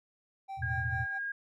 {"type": "tone with tremolo", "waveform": "triangle", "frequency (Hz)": 778, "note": "G5", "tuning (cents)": -13, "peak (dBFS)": -35, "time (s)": [0.48, 1.19], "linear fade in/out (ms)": 20, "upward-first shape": "sine", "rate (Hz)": 4.5, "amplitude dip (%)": 80}
{"type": "chord", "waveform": "sine", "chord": "E suspended fourth", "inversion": "none", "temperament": "equal", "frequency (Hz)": [82.41, 110, 123.47], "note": ["E2", "A2", "B2"], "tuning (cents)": [0, 0, 0], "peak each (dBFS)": -37, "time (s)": [0.57, 1.07], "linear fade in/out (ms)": 50}
{"type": "tone", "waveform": "sine", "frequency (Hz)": 1627, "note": "G#6", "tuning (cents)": -36, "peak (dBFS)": -33, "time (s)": [0.62, 1.32], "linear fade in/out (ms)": 5}
{"effects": []}